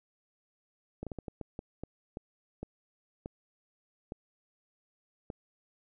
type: slowing click train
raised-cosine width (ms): 2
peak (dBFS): -25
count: 13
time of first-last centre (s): 1.03-5.302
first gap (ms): 37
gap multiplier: 1.37
effects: none